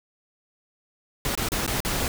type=noise with dropouts; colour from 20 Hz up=pink; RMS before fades=-26 dBFS; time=1.25-2.08 s; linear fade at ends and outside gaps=1 ms; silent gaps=1.352-1.375 / 1.487-1.519 / 1.664-1.677 / 1.804-1.849 s; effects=none